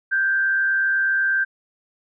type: tone with frequency modulation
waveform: sine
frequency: 1568 Hz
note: G6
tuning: in tune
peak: -17 dBFS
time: 0.11-1.45 s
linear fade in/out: 20 ms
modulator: 96.5 Hz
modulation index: 0.45
effects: none